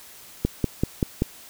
click train, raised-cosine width 3 ms, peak -7 dBFS, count 5, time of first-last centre 0.45-1.221 s, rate 5.19 Hz, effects white hiss -46 dBFS RMS until 1.49 s

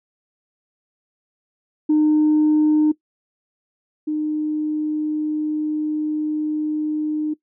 sine tone pair in turn, 305.2 / 305.2 Hz, D#4 / D#4, -33 / -33 cents, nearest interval unison, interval 0 cents, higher neither, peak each -11 / -19 dBFS, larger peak first, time 1.89-2.92 / 4.07-7.34 s, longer second, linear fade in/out 10 ms, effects noise-tail reverb RT60 0.1 s tail -19 dB re dry + tanh soft clip ceiling -10 dBFS

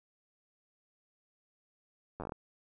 slowing click train, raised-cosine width 1 ms, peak -26 dBFS, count 8, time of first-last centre 2.2-2.321 s, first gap 10 ms, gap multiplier 1.18, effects none

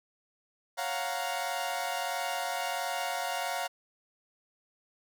sawtooth chord, Gb major seventh, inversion second, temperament equal, 554.4 / 698.5 / 740 / 932.3 Hz, Db5 / F5 / Gb5 / Bb5, 0 / 0 / 0 / 0 cents, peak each -36 / -31 / -33 / -34 dBFS, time 0.77-3.68 s, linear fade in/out 20 ms, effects none

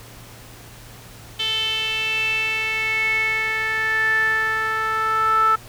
sawtooth tone with band-pass filter sweep, 440 Hz, A4, in tune, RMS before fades -21 dBFS, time 1.39-5.56 s, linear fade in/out 10 ms, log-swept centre 3200 to 1300 Hz, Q 8.8, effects added 115 Hz sine -45 dBFS peak until 5.68 s + pink hiss -43 dBFS RMS until 5.68 s

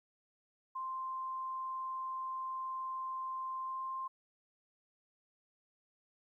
sine tone with pitch glide, 1046.5 to 1053.2 Hz, C6 to C6, 0 to +11 cents, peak -37 dBFS, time 0.75-4.08 s, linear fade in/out 10 ms, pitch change +11 cents, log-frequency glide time 3.6-3.93 s, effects 13-bit

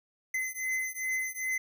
square beating tone pair, 2044 / 2046.5 Hz, C7 / C7, -41 / -39 cents, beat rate 2.5 Hz, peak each -34 / -35 dBFS, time 0.34-1.58 s, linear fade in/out 5 ms, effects none

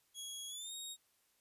20% pulse tone with pitch glide, 3322 to 3750 Hz, G#7 to A#7, 0 to +10 cents, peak -38 dBFS, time 0.14-0.97 s, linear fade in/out 50 ms, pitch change +210 cents, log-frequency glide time 0.48-0.74 s, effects white hiss -75 dBFS RMS until 1.4 s + resampled to 32000 Hz

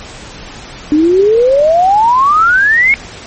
sine exponential sweep, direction up, 293.7 to 2217 Hz, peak -5 dBFS, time 0.92-2.94 s, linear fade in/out 0 ms, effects pink hiss -30 dBFS RMS until 3.26 s + MP3 32 kbps

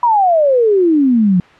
sine exponential sweep, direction down, 987.8 to 173.2 Hz, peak -8 dBFS, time 0.03-1.4 s, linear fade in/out 2 ms, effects white hiss -42 dBFS RMS until 1.59 s + low-pass 2000 Hz 12 dB/octave

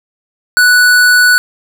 sine tone with hard clipping, 1480 Hz, F#6, in tune, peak -6 dBFS, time 0.57-1.38 s, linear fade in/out 0 ms, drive 18 dB, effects none

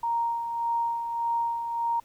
sine tone with tremolo, 932.3 Hz, A#5, in tune, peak -23 dBFS, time 0.03-2 s, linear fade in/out 5 ms, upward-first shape sine, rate 1.7 Hz, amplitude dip 50%, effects pink hiss -60 dBFS RMS until 2.04 s

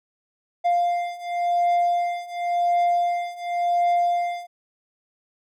triangle beating tone pair, 698.5 / 699.42 Hz, F5 / F5, 0 / +2 cents, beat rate 0.92 Hz, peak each -22 / -20 dBFS, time 0.64-4.47 s, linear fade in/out 20 ms, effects none

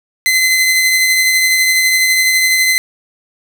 sawtooth tone with tremolo, 2047 Hz, C7, 38 cents flat, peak -5 dBFS, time 0.26-2.78 s, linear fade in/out 0 ms, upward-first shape triangle, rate 12 Hz, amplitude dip 30%, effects none

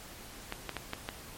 clicks, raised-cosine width 0.3 ms, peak -18 dBFS, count 5, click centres 0.524 / 0.693 / 0.767 / 0.934 / 1.089 s, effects pink hiss -48 dBFS RMS until 1.37 s + MP3 64 kbps

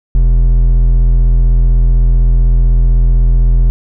triangle tone with hard clipping, 42.07 Hz, E1, 36 cents sharp, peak -7 dBFS, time 0.15-3.7 s, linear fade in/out 0 ms, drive 10 dB, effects none

